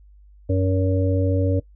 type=harmonic tone; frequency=94 Hz; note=F#2; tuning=28 cents sharp; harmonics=1 / 3 / 5 / 6; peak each=-19 / -24 / -26 / -27 dBFS; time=0.49-1.6 s; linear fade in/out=10 ms; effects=noise-tail reverb RT60 0.1 s tail -19 dB re dry + added 50 Hz sine -46 dBFS peak until 1.75 s